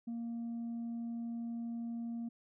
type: tone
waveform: sine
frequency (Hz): 233.1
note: A#3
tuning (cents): 0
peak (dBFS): -35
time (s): 0.07-2.29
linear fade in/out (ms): 10
effects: tanh soft clip ceiling -36 dBFS